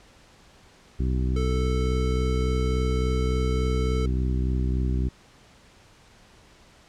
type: harmonic tone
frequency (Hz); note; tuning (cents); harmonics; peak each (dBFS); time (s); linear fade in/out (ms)
63.5; B1; +49; 1 / 2 / 3 / 4 / 5 / 6; -23 / -29 / -33 / -35 / -37 / -39; 0.99-5.09; 10
type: tone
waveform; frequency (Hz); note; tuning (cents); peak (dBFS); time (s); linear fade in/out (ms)
square; 440; A4; 0; -30; 1.36-4.06; 5
effects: pink hiss -54 dBFS RMS until 6.88 s + low-pass 7000 Hz 12 dB/octave